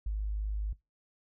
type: tone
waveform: sine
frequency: 51.91 Hz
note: G#1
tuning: in tune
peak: -30 dBFS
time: 0.06-0.73 s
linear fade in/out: 5 ms
effects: noise-tail reverb RT60 0.2 s tail -20 dB re dry